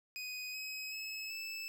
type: tone with pitch steps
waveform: 25% pulse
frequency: 2500 / 2542 / 2585 / 2629 Hz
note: D#7 / D#7 / E7 / E7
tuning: +8 / +36 / -34 / -5 cents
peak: -37 dBFS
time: 0.16-1.68 s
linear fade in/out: 0 ms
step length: 380 ms
effects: none